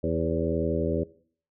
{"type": "harmonic tone with a mistuned harmonic", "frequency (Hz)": 81.9, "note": "E2", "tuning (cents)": -11, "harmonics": [1, 2, 3, 4, 5, 6, 7], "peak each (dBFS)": [-32, -32, -32, -32, -32, -32, -32], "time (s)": [0.03, 1.04], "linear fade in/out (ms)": 10, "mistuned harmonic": 6, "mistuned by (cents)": 38, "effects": ["noise-tail reverb RT60 0.5 s tail -19 dB re dry"]}